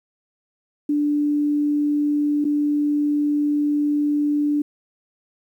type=tone with dropouts; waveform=sine; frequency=293.7 Hz; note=D4; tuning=in tune; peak=-17 dBFS; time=0.89-4.62 s; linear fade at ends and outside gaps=5 ms; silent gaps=2.444-2.45 s; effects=9-bit